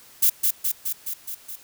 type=noise with echo; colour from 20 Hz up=violet; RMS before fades=-17 dBFS; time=0.22-0.3 s; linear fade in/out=10 ms; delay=210 ms; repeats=6; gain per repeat=-3 dB; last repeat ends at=1.56 s; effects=white hiss -50 dBFS RMS until 1.63 s